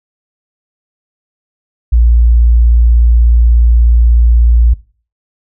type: tone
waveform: sine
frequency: 58.27 Hz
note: A#1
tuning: in tune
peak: -4 dBFS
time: 1.92-4.74 s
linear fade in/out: 10 ms
effects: noise-tail reverb RT60 0.4 s tail -19 dB re dry